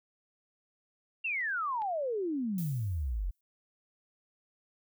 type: exponential sweep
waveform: sine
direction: down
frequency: 2794 to 41.2 Hz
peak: -30 dBFS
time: 1.24-3.31 s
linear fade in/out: 10 ms
type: clicks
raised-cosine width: 0.3 ms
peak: -43 / -35 dBFS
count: 2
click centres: 1.412 / 1.82 s
type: noise with exponential decay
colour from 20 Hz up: violet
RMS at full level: -43 dBFS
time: 2.58-3.41 s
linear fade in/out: 2 ms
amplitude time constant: 180 ms
effects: none

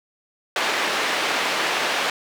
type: band-pass noise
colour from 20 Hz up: white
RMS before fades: -23 dBFS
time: 0.56-2.1 s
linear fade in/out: 2 ms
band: 340 to 2700 Hz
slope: 12 dB/octave
effects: none

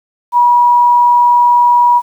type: tone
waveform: sine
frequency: 966 Hz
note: B5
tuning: 39 cents flat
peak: -5 dBFS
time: 0.32-2.02 s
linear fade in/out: 50 ms
effects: 7-bit

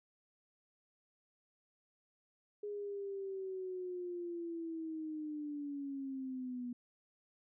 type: linear sweep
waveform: sine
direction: down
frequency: 415.3 to 242.1 Hz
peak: -39 dBFS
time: 2.63-6.73 s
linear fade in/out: 5 ms
effects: none

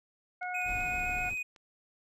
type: harmonic tone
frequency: 726 Hz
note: F#5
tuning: 33 cents flat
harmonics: 1 / 2 / 3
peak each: -36 / -39 / -41 dBFS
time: 0.41-1.3 s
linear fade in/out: 10 ms
type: click train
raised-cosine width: 0.2 ms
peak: -39 dBFS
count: 7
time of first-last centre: 0.43-1.562 s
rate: 5.3 Hz
type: tone with vibrato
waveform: triangle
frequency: 2500 Hz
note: D#7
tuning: 8 cents sharp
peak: -31 dBFS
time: 0.54-1.43 s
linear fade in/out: 10 ms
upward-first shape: square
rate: 7.8 Hz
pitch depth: 11 cents each way
type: noise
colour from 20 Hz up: brown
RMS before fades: -41 dBFS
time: 0.64-1.36 s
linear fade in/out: 50 ms
effects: none

